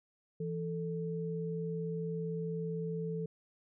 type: tone pair together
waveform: sine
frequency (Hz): 165.6 / 441.1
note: E3 / A4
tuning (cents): +8 / +4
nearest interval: octave + perfect fourth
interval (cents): 1696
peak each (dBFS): -36 / -38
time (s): 0.4-3.26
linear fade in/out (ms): 5
effects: none